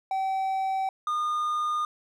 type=tone pair in turn; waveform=triangle; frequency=768 / 1219.1 Hz; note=G5 / D#6; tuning=-36 / -36 cents; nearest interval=minor sixth; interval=800 cents; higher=second; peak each=-23 / -23 dBFS; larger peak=neither; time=0.11-0.89 / 1.07-1.85 s; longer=neither; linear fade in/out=2 ms; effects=none